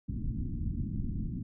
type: low-pass noise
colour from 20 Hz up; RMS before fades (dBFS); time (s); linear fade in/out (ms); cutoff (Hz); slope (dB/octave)
pink; -34; 0.08-1.43; 5; 280; 48
effects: none